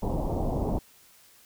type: low-pass noise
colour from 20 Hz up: pink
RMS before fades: -28 dBFS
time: 0.02-0.79 s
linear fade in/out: 10 ms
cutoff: 910 Hz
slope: 48 dB/octave
effects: white hiss -57 dBFS RMS until 1.45 s